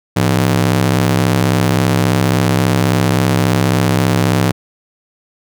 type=ring-modulated tone; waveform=sawtooth; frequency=138.59 Hz; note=C#3; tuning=in tune; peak=-4 dBFS; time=0.16-4.52 s; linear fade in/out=10 ms; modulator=31.8 Hz; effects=none